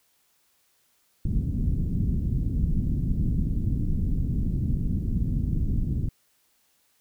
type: low-pass noise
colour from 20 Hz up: pink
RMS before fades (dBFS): -25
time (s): 1.25-6.09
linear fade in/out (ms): 5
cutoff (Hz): 230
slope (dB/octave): 24
effects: white hiss -67 dBFS RMS until 7 s